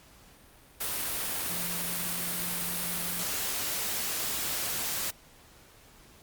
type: tone in noise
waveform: sine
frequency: 174.61 Hz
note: F3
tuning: in tune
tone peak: -41 dBFS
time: 1.49-3.24 s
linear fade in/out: 10 ms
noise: white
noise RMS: -32 dBFS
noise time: 0.8-5.11 s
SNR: -12 dB
effects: pink hiss -56 dBFS RMS until 6.22 s + Opus 48 kbps